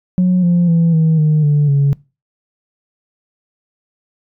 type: tone with pitch steps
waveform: sine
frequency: 181.9 / 174.29 / 167 / 160.01 / 153.31 / 146.9 / 140.75 Hz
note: F#3 / F3 / E3 / D#3 / D#3 / D3 / C#3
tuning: -29 / -3 / +23 / +49 / -25 / +1 / +27 cents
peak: -7 dBFS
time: 0.18-1.93 s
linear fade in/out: 0 ms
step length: 250 ms
effects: noise-tail reverb RT60 0.3 s tail -24 dB re dry + tanh soft clip ceiling -7 dBFS